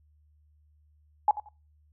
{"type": "tone with echo", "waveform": "sine", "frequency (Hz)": 841, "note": "G#5", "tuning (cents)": 22, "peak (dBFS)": -17, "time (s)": [1.28, 1.31], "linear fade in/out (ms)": 2, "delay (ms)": 89, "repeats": 2, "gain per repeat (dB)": -14, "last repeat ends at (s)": 1.488, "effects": ["noise-tail reverb RT60 0.3 s tail -21 dB re dry", "added 75 Hz sine -60 dBFS peak until 1.92 s"]}